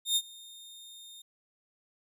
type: tone with ADSR envelope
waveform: sawtooth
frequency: 3659 Hz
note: A#7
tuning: 33 cents flat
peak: -20 dBFS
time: 0.05-1.22 s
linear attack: 110 ms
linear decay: 54 ms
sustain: -24 dB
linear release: 7 ms
effects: none